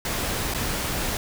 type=noise with dropouts; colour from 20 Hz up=pink; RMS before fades=-27 dBFS; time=0.05-1.17 s; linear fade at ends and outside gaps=2 ms; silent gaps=0.539-0.546 s; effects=none